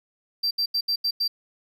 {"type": "tone bursts at uneven times", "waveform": "triangle", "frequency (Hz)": 4699, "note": "D8", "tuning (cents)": 0, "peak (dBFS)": -20, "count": 6, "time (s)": [[0.43, 0.51], [0.58, 0.66], [0.74, 0.81], [0.88, 0.96], [1.04, 1.11], [1.2, 1.28]], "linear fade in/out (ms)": 10, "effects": []}